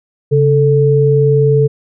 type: tone pair together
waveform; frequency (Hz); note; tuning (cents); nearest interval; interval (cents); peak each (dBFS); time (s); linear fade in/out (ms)
sine; 138.59 / 440; C#3 / A4; 0 / 0; octave + minor sixth; 2000; -10; 0.31-1.68; 20
effects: none